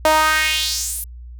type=tone with high-pass filter sweep; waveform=sawtooth; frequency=311.1 Hz; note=D#4; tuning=in tune; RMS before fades=-18 dBFS; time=0.05-1.04 s; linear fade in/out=2 ms; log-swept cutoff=660 to 12000 Hz; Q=2.7; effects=added 60 Hz sine -33 dBFS peak until 1.39 s